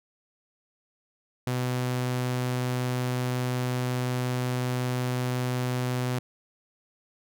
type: tone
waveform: sawtooth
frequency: 125.5 Hz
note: B2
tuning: 28 cents sharp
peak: -22 dBFS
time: 1.47-6.19 s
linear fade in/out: 2 ms
effects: none